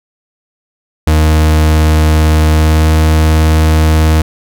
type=tone with pitch glide; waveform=40% pulse; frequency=77.78 to 78.59 Hz; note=D#2 to D#2; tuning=0 to +18 cents; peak=-5 dBFS; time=1.07-4.22 s; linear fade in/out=5 ms; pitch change=+18 cents; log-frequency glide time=2.45-2.95 s; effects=none